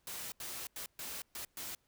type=noise bursts at uneven times; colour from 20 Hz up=white; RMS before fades=-43 dBFS; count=6; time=0.07-0.32 / 0.4-0.67 / 0.76-0.86 / 0.99-1.22 / 1.35-1.45 / 1.57-1.75 s; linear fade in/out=2 ms; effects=pink hiss -75 dBFS RMS until 1.87 s